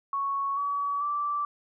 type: tone with pitch steps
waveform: sine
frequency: 1108.7 / 1137.2 / 1166.5 Hz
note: C#6 / C#6 / D6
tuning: 0 / +44 / -12 cents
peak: -26 dBFS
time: 0.13-1.45 s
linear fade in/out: 2 ms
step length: 440 ms
effects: none